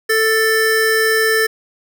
square tone pair together, 441.2 / 1768.9 Hz, A4 / A6, +5 / +9 cents, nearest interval 2 octaves, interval 2404 cents, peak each -16 dBFS, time 0.09-1.47 s, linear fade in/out 10 ms, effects none

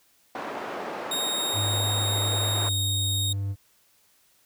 white band-pass noise, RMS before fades -34 dBFS, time 0.35-2.69 s, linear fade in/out 2 ms, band 300 to 970 Hz, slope 12 dB/octave
sawtooth tone, 3729 Hz, A#7, in tune, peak -23 dBFS, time 1.11-3.33 s, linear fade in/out 5 ms
triangle tone with pitch glide, 103 to 99.09 Hz, G#2 to G2, -14 to +19 cents, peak -24 dBFS, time 1.53-3.56 s, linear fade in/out 50 ms, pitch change -67 cents, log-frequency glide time 2.67-2.72 s
effects white hiss -63 dBFS RMS until 4.45 s

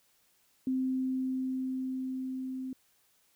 sine tone with level ramp, 260 Hz, C4, 11 cents flat, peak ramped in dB -27 to -35 dBFS, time 0.67-2.73 s, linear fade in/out 2 ms, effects white hiss -69 dBFS RMS until 3.35 s

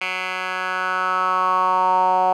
10% pulse tone with band-pass filter sweep, 185 Hz, F#3, in tune, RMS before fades -20 dBFS, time 0.01-2.33 s, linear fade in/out 5 ms, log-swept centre 2200 to 790 Hz, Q 4.9, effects none

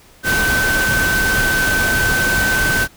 sine tone in noise, 1534 Hz, G6, 38 cents flat, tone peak -15 dBFS, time 0.23-2.88 s, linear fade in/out 50 ms, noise pink, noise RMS -20 dBFS, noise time 0.23-2.88 s, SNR +2 dB, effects pink hiss -47 dBFS RMS until 2.96 s

